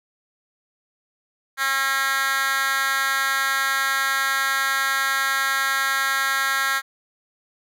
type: tone with high-pass filter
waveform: 10% pulse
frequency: 270 Hz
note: C#4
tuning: 45 cents flat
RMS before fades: -22 dBFS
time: 1.57-6.82 s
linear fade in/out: 50 ms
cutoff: 1600 Hz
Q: 2.2
effects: none